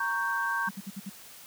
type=chord; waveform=sine; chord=G diminished; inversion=first; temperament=equal; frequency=932.3 / 1108.7 / 1568 Hz; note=Bb5 / Db6 / G6; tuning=0 / 0 / 0 cents; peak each=-33 / -33 / -29 dBFS; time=0-0.69 s; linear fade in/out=5 ms
type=tone bursts; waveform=sine; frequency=196 Hz; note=G3; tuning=in tune; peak=-34 dBFS; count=5; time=0.67-1.098 s; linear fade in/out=10 ms; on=40 ms; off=57 ms
effects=white hiss -49 dBFS RMS until 1.46 s + high-pass 80 Hz 12 dB/octave